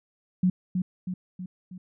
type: tone with echo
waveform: sine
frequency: 182.8 Hz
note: F#3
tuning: 21 cents flat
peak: -18 dBFS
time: 0.43-0.5 s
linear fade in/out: 5 ms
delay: 320 ms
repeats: 4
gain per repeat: -5 dB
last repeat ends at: 1.78 s
effects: none